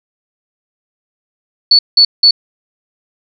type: tone bursts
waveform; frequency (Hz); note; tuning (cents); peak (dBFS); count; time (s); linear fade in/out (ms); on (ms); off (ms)
sine; 4447; C#8; +5; -3; 3; 1.71-2.31; 5; 80; 180
effects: none